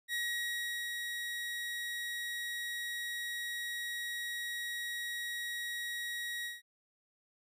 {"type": "tone with ADSR envelope", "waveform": "30% pulse", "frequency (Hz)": 1900, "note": "A#6", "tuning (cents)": 33, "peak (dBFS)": -30, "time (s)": [0.08, 6.62], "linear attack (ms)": 54, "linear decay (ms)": 760, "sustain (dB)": -4, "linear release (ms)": 170, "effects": []}